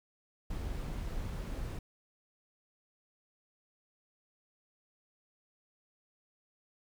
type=noise; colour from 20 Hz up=brown; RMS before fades=-38 dBFS; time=0.5-1.79 s; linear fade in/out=5 ms; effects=none